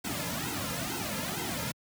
pink noise with flanger, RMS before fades -34 dBFS, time 0.04-1.72 s, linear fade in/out 10 ms, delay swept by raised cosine 1.7 to 2.7 ms, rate 2.2 Hz, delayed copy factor -1, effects high-pass 80 Hz 12 dB/octave

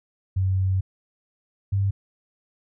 sine tone pair in turn, 94.6 / 98.59 Hz, F#2 / G2, +39 / +10 cents, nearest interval minor second, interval 71 cents, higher second, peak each -19 dBFS, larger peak neither, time 0.36-0.81 / 1.72-1.91 s, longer first, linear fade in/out 10 ms, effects none

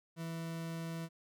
40% pulse tone, 164.81 Hz, E3, in tune, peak -38 dBFS, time 0.16-1.09 s, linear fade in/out 50 ms, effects none

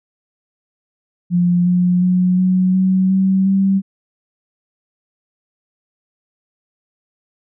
sine tone with pitch steps, 176 / 178.87 / 181.79 / 184.75 / 187.76 / 190.82 / 193.94 Hz, F3 / F3 / F#3 / F#3 / F#3 / G3 / G3, +14 / +42 / -30 / -2 / +26 / -46 / -18 cents, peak -11 dBFS, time 1.3-3.82 s, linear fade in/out 50 ms, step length 360 ms, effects none

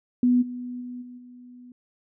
sine tone with level steps, 246.9 Hz, B3, in tune, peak -16 / -31 / -33 / -39 / -43 dBFS, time 0.23-1.72 s, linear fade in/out 2 ms, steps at 0.41 / 0.8 / 1.01 / 1.17 s, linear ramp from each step 20 ms, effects none

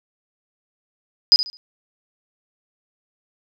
sine tone with echo, 4978 Hz, D#8, in tune, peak -7 dBFS, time 1.32-1.36 s, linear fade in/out 0 ms, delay 70 ms, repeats 3, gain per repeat -12 dB, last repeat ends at 1.57 s, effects none

